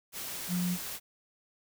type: tone in noise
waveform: sine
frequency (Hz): 178.4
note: F3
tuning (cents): +37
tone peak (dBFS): -28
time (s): 0.48-0.78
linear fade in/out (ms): 50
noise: white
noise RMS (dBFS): -39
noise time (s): 0.12-1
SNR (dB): +8
effects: none